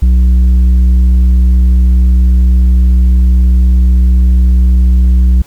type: tone with tanh clipping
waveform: sine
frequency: 61.9 Hz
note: B1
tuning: 5 cents sharp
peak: -5 dBFS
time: 0.02-5.42 s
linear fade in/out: 5 ms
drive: 6 dB
effects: pink hiss -42 dBFS RMS until 5.46 s